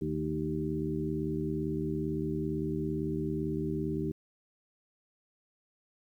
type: harmonic tone with a mistuned harmonic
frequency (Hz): 77.78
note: D#2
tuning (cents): 0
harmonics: 1 / 2 / 3 / 4 / 5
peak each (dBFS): -41 / -35 / -38 / -35 / -36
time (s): 0.01-4.12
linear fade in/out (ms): 10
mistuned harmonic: 3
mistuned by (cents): -55
effects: 11-bit